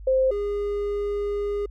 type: tone pair in turn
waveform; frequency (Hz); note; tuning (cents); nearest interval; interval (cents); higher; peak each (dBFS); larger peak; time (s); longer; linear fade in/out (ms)
sine / triangle; 523.3 / 409; C5 / G#4; 0 / -26; major third; 426; first; -17 / -22; first; 0.07-0.31 / 0.31-1.66; second; 5
effects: added 50 Hz sine -37 dBFS peak until 1.7 s